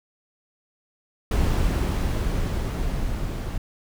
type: noise with level ramp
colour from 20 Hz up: brown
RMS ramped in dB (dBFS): -20 to -29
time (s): 1.31-3.58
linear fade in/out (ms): 5
effects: none